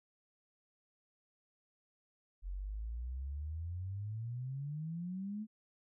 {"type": "exponential sweep", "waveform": "sine", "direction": "up", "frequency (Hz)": [43.86, 220], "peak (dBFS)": -38, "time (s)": [2.42, 5.47], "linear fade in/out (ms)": 50, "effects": []}